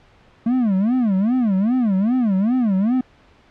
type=tone with vibrato; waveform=triangle; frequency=220 Hz; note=A3; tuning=in tune; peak=-13 dBFS; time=0.46-3.01 s; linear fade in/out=5 ms; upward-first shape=sine; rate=2.5 Hz; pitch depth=280 cents each way; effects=pink hiss -52 dBFS RMS until 3.5 s + low-pass 3000 Hz 12 dB/octave